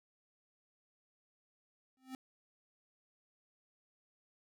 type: tone with exponential growth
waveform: square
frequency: 260.6 Hz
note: C4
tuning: 7 cents flat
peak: -40 dBFS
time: 1.97-2.15 s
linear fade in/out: 1 ms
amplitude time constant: 38 ms
effects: none